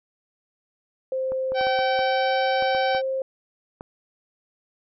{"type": "tone with pitch glide", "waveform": "sine", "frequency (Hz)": [523.3, 530], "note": ["C5", "C5"], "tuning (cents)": [0, 22], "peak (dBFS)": -23, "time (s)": [1.12, 3.22], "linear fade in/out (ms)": 2, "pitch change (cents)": 22, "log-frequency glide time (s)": [1.7, 2.36]}
{"type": "clicks", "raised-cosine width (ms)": 1, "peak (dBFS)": -22, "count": 10, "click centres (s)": [1.32, 1.52, 1.611, 1.669, 1.79, 1.991, 2.624, 2.749, 2.949, 3.809]}
{"type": "harmonic tone", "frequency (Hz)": 769, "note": "G5", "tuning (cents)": -33, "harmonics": [1, 2, 3, 4, 5, 6, 7], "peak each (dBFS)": [-23, -29, -33, -35, -37, -39, -40], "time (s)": [1.54, 3.02], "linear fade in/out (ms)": 50}
{"effects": []}